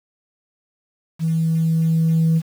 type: tone with level ramp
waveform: sine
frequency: 162.4 Hz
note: E3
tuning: 26 cents flat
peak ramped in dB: -16 to -11 dBFS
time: 1.19-2.42 s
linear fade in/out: 50 ms
effects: tanh soft clip ceiling -11 dBFS + 7-bit